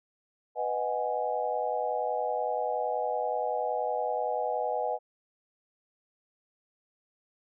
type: chord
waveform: sine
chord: G# minor seventh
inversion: first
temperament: equal with one note detuned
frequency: 496.7 / 622.3 / 740 / 830.6 Hz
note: B4 / D#5 / F#5 / G#5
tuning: +10 / 0 / 0 / 0 cents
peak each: -33 dBFS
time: 0.55-4.99 s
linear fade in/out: 50 ms
effects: none